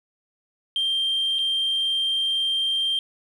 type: tone with dropouts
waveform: sine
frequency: 3171 Hz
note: G7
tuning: 19 cents sharp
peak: -19 dBFS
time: 0.76-2.99 s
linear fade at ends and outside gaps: 1 ms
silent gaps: 1.386-1.39 s
effects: tanh soft clip ceiling -18 dBFS + 9-bit